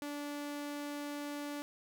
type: tone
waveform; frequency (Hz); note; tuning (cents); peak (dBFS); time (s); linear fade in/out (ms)
sawtooth; 290.4; D4; -19; -35; 0.02-1.62; 0
effects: none